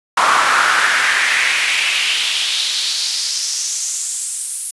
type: noise with high-pass filter sweep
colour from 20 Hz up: brown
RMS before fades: -17 dBFS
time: 0.17-4.71 s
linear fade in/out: 5 ms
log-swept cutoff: 1100 to 10000 Hz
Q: 3
effects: resampled to 24000 Hz